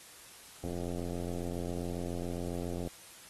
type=click train; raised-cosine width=2 ms; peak=-25 dBFS; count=196; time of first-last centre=0.64-2.874 s; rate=87.3 Hz; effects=white hiss -53 dBFS RMS until 3.29 s + AAC 32 kbps